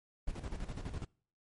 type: noise with tremolo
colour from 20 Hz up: brown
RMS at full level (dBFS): -38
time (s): 0.27-1.05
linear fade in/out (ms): 10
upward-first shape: square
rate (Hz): 12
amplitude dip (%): 65
effects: noise-tail reverb RT60 0.5 s tail -26 dB re dry + MP3 48 kbps